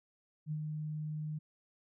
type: tone with ADSR envelope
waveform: sine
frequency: 153.1 Hz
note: D#3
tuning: 28 cents flat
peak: -33 dBFS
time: 0.46-1.39 s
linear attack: 53 ms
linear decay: 72 ms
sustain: -3 dB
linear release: 13 ms
effects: none